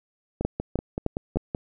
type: two click trains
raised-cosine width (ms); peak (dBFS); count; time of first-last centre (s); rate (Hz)
2; -14 / -10; 7 / 4; 0.41-1.549 / 0.45-1.37; 5.27 / 3.26
effects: none